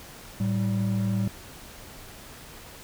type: tone pair together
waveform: triangle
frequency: 110 / 193.46 Hz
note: A2 / G3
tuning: 0 / -23 cents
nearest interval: minor seventh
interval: 977 cents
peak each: -24 dBFS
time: 0.4-1.28 s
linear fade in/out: 5 ms
effects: pink hiss -45 dBFS RMS until 2.83 s